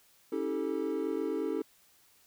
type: chord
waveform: triangle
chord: A dominant seventh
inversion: first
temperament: equal with one note detuned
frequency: 277.2 / 322.8 / 392 / 440 Hz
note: C#4 / E4 / G4 / A4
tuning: 0 / -36 / 0 / 0 cents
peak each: -35 / -33 / -35 / -33 dBFS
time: 0.32-1.62 s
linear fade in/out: 5 ms
effects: white hiss -64 dBFS RMS until 2.26 s